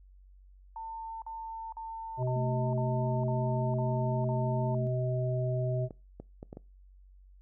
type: tone bursts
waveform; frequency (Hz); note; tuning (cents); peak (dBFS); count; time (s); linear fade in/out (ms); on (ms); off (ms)
sine; 899; A5; +37; -37; 8; 0.76-4.748; 2; 460; 44
type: harmonic tone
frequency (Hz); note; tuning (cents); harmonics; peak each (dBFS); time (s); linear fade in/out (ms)
126.5; B2; +42; 1 / 3 / 5; -29 / -38 / -35; 2.17-5.89; 50
type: tone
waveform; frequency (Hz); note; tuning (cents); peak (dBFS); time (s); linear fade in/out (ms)
sine; 220.9; A3; +7; -37; 2.36-4.87; 0
type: clicks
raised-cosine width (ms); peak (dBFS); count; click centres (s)
2; -29; 5; 5.908 / 6.2 / 6.429 / 6.529 / 6.571
effects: noise-tail reverb RT60 0.3 s tail -24 dB re dry + added 47 Hz sine -53 dBFS peak until 7.41 s